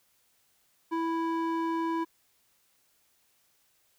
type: tone with band-pass filter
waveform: square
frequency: 329.6 Hz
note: E4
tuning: in tune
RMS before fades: -30 dBFS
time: 0.91-2.05 s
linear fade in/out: 20 ms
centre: 690 Hz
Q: 9
effects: white hiss -69 dBFS RMS until 3.98 s